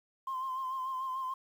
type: tone with vibrato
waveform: sine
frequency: 1046.5 Hz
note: C6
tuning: in tune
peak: -32 dBFS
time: 0.27-1.34 s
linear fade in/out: 5 ms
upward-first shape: sine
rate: 6.8 Hz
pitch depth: 39 cents each way
effects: tanh soft clip ceiling -30 dBFS + 10-bit